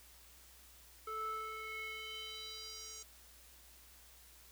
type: tone with band-pass filter sweep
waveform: square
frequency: 437.1 Hz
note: A4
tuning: 11 cents flat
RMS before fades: -45 dBFS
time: 1.07-3.03 s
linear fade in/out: 5 ms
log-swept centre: 1100 to 6700 Hz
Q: 3.9
effects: added 60 Hz sine -64 dBFS peak until 4.51 s + white hiss -61 dBFS RMS until 4.51 s